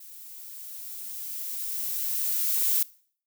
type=noise with level ramp; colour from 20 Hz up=violet; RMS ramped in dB=-46 to -23 dBFS; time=0-2.83 s; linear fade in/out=5 ms; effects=noise-tail reverb RT60 0.5 s tail -21 dB re dry